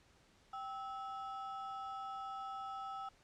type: ring-modulated tone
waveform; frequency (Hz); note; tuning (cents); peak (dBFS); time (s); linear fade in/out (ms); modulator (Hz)
triangle; 1042; C6; -7; -37; 0.53-3.09; 5; 261
effects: pink hiss -68 dBFS RMS until 3.23 s + low-pass 7000 Hz 12 dB/octave